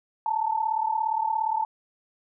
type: tone pair together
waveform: sine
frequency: 871.8 / 909 Hz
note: A5 / A#5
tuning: -16 / -44 cents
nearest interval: minor second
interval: 72 cents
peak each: -25 / -27 dBFS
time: 0.26-1.65 s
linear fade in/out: 2 ms
effects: none